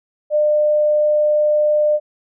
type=tone; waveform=sine; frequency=601 Hz; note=D5; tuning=40 cents sharp; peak=-12 dBFS; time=0.3-2 s; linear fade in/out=50 ms; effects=none